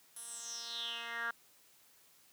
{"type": "tone with band-pass filter sweep", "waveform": "10% pulse", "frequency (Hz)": 233.1, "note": "A#3", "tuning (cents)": 0, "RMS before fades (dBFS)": -42, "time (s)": [0.16, 1.31], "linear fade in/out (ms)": 5, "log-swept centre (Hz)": [11000, 1500], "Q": 6.1, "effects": ["white hiss -65 dBFS RMS until 2.32 s", "high-pass 80 Hz 12 dB/octave"]}